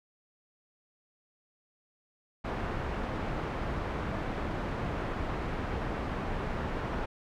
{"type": "low-pass noise", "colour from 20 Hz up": "pink", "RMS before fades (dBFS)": -34, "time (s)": [2.44, 7.06], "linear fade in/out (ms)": 10, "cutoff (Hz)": 1600, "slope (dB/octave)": 12, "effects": []}